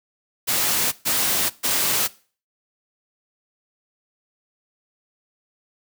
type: noise bursts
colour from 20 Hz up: white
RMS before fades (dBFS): -21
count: 3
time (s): 0.47-2.08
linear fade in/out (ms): 20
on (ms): 450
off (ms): 130
effects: noise-tail reverb RT60 0.4 s tail -20 dB re dry + high-pass 80 Hz 12 dB/octave